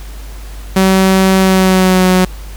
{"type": "tone with pitch glide", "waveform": "sawtooth", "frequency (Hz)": [190, 184.27], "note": ["F#3", "F#3"], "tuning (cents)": [46, -7], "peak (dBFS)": -3, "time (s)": [0.76, 2.25], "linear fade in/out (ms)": 5, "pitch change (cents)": -53, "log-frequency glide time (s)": [1.38, 2.07], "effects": ["added 50 Hz sine -25 dBFS peak until 2.56 s", "pink hiss -37 dBFS RMS until 2.56 s"]}